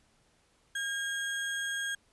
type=tone with sample-and-hold; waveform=sine; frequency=1617 Hz; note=G#6; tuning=47 cents flat; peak=-31 dBFS; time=0.75-1.95 s; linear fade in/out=5 ms; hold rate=4900 Hz; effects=pink hiss -68 dBFS RMS until 2.12 s + resampled to 24000 Hz